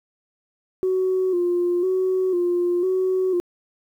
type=tone with vibrato; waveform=sine; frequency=362.6 Hz; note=F#4; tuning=35 cents flat; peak=-17 dBFS; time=0.83-3.4 s; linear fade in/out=0 ms; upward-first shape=square; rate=1 Hz; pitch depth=51 cents each way; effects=tanh soft clip ceiling -14 dBFS + 9-bit